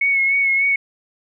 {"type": "tone with vibrato", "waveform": "sine", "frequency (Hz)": 2199, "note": "C#7", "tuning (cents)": -14, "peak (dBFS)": -14, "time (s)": [0.01, 0.76], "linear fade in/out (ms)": 5, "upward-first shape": "sine", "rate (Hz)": 3.4, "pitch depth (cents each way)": 30, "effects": []}